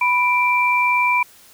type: tone pair together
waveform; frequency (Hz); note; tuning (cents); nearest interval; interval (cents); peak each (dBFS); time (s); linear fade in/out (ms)
sine; 989 / 2352; B5 / D7; +2 / +2; octave + minor third; 1500; -17; 0.01-1.23; 5
effects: white hiss -48 dBFS RMS until 1.53 s